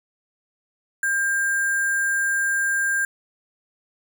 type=tone with sample-and-hold; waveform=sine; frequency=1600 Hz; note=G6; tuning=35 cents sharp; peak=-19 dBFS; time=1.03-3.05 s; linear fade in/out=2 ms; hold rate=8820 Hz; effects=none